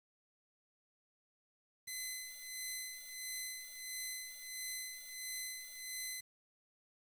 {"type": "tone with tremolo", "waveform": "10% pulse", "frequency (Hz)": 2032, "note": "B6", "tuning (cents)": 49, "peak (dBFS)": -31, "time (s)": [1.87, 6.21], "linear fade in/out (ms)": 10, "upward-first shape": "sine", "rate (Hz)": 1.5, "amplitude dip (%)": 65, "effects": ["10-bit"]}